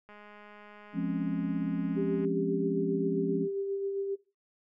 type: click train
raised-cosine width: 0.5 ms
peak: -37 dBFS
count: 450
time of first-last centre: 0.09-2.249 s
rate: 208 Hz
type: chord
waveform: sine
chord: Db major seventh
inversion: first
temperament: just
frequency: 173.24 / 207.9 / 259.9 / 277.2 Hz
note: F3 / Ab3 / C4 / Db4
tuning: -14 / +2 / -11 / 0 cents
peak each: -33 / -35 / -37 / -33 dBFS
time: 0.93-3.48 s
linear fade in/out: 50 ms
type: tone with tremolo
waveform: sine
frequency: 394.4 Hz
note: G4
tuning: 11 cents sharp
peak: -29 dBFS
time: 1.96-4.16 s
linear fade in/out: 20 ms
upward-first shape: sine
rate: 7.5 Hz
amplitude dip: 35%
effects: noise-tail reverb RT60 0.3 s tail -19 dB re dry